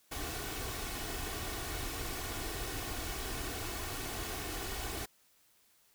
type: noise with comb filter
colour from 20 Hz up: pink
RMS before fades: -39 dBFS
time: 0.11-5.06 s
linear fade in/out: 10 ms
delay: 2.7 ms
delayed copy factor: +0.55
effects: white hiss -68 dBFS RMS until 5.94 s